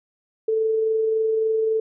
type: tone with amplitude modulation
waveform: sine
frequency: 441.7 Hz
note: A4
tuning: 7 cents sharp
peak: -17 dBFS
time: 0.48-1.8 s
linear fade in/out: 5 ms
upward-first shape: sine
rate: 23.6 Hz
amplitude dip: 25%
effects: none